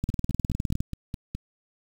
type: two click trains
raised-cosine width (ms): 5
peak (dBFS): -14 / -19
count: 16 / 7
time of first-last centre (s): 0.04-0.805 / 0.1-1.35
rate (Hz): 19.6 / 4.8
effects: 7-bit